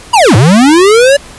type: linear two-way sweep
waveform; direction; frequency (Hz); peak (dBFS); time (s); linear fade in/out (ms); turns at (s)
square; down then up; 1000 to 98.2 to 579; -3; 0.13-1.17; 10; 0.36
effects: pink hiss -32 dBFS RMS until 1.38 s + resampled to 24000 Hz